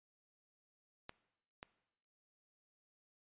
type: clicks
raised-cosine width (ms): 0.3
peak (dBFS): -30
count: 2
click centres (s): 1.094 / 1.629
effects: noise-tail reverb RT60 0.9 s tail -19 dB re dry + resampled to 8000 Hz